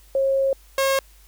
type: tone pair in turn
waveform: sine / sawtooth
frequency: 541 / 541 Hz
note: C#5 / C#5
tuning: -42 / -42 cents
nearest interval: unison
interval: 0 cents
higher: neither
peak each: -17 / -14 dBFS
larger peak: second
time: 0.15-0.53 / 0.78-0.99 s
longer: first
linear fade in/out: 2 ms
effects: added 50 Hz sine -49 dBFS peak until 1.27 s + white hiss -55 dBFS RMS until 1.27 s